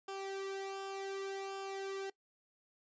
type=tone with flanger; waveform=sawtooth; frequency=389.9 Hz; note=G4; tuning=9 cents flat; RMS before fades=-42 dBFS; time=0.08-2.1 s; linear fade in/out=5 ms; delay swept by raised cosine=0.49 to 2.09 ms; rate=0.67 Hz; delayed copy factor=-0.7; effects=noise-tail reverb RT60 0.1 s tail -21 dB re dry + resampled to 16000 Hz